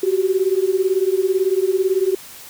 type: beating tone pair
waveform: sine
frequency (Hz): 370 / 388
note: F#4 / G4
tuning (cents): 0 / -18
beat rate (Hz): 18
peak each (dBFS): -18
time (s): 0.03-2.15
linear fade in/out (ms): 5
effects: white hiss -39 dBFS RMS until 2.49 s

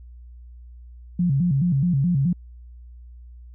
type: tone with vibrato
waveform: sine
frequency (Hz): 155.56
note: D#3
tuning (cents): 0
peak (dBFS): -17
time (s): 1.19-2.33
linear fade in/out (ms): 5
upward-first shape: square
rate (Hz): 4.7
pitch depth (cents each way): 220
effects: added 60 Hz sine -40 dBFS peak until 3.54 s

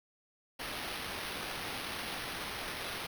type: noise with sample-and-hold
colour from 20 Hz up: white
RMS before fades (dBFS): -40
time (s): 0.59-3.07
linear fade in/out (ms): 10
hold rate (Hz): 7350
effects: none

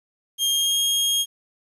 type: tone with pitch glide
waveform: sawtooth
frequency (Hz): 3216 to 3253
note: G7 to G#7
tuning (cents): +44 to -37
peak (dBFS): -16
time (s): 0.38-1.26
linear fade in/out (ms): 50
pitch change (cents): +19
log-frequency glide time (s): 0.5-0.78
effects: resampled to 32000 Hz + 9-bit

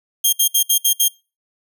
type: tone bursts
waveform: 10% pulse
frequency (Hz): 3215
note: G7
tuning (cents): +43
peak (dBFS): -4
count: 6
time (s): 0.24-1.084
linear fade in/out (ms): 10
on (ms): 89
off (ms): 62
effects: noise-tail reverb RT60 0.3 s tail -24 dB re dry

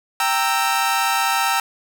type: chord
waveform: sawtooth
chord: E diminished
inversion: first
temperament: equal with one note detuned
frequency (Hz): 784 / 925.9 / 1318.5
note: G5 / Bb5 / E6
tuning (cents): 0 / -12 / 0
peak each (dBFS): -18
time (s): 0.2-1.6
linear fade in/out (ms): 2
effects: none

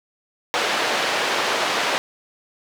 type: band-pass noise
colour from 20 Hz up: pink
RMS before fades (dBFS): -22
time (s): 0.54-1.98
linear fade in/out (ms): 0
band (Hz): 520 to 4200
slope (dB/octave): 12
effects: none

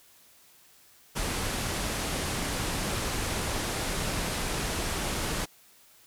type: low-pass noise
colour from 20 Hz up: pink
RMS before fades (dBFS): -31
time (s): 1.15-5.46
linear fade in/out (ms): 20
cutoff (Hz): 12000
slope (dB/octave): 48
effects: white hiss -58 dBFS RMS until 6.06 s

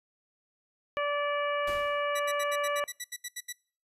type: harmonic tone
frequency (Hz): 580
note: D5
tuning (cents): -22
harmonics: 1 / 2 / 3 / 4 / 5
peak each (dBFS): -30 / -32 / -37 / -38 / -42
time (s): 0.97-2.84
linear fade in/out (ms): 0
type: noise with exponential decay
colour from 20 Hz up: pink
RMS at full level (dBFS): -40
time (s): 1.67-2.18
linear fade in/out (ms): 5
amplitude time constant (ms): 110
type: tone bursts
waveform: 10% pulse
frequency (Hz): 1960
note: B6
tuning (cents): -14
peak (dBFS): -26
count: 12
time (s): 2.15-3.528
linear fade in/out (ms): 10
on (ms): 47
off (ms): 74
effects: noise-tail reverb RT60 0.4 s tail -24 dB re dry + resampled to 32000 Hz

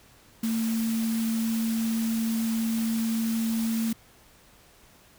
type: tone in noise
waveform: sine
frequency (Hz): 225.8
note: A3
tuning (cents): +45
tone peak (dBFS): -24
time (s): 0.43-3.93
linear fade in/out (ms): 5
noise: white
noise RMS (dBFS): -38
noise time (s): 0.43-3.93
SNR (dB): +11
effects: pink hiss -56 dBFS RMS until 5.18 s

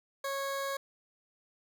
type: tone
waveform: 20% pulse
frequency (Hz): 550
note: C#5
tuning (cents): -14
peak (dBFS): -28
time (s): 0.24-0.77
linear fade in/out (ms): 5
effects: none

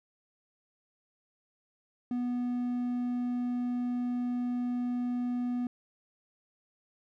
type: tone with hard clipping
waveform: triangle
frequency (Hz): 245.2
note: B3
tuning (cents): -12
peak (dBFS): -30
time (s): 2.11-5.67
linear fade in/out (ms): 2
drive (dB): 6
effects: none

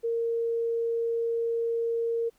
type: tone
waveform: sine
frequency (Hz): 462.4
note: A#4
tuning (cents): -14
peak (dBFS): -25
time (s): 0.03-2.3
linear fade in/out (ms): 20
effects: pink hiss -67 dBFS RMS until 2.38 s

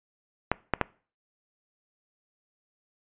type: clicks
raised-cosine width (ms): 0.5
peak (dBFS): -7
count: 3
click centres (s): 0.516 / 0.737 / 0.813
effects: noise-tail reverb RT60 0.4 s tail -22 dB re dry + resampled to 8000 Hz

